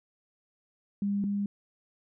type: tone pair in turn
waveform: sine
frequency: 201.3 / 202 Hz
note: G3 / G#3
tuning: +46 / -48 cents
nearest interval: unison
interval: 6 cents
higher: second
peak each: -26 / -27 dBFS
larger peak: first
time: 1.02-1.24 / 1.24-1.46 s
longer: neither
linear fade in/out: 2 ms
effects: none